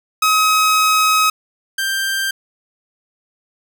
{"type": "tone pair in turn", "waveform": "sawtooth", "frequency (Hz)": [1271, 1577.5], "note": ["D#6", "G6"], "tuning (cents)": [36, 10], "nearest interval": "major third", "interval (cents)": 374, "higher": "second", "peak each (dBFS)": [-8, -14], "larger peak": "first", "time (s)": [[0.22, 1.3], [1.78, 2.31]], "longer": "first", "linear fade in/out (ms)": 5, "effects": []}